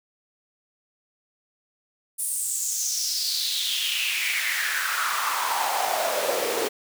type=noise with high-pass filter sweep; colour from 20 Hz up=pink; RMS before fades=-26 dBFS; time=2.18-6.69 s; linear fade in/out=20 ms; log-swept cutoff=9900 to 410 Hz; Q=4.9; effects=none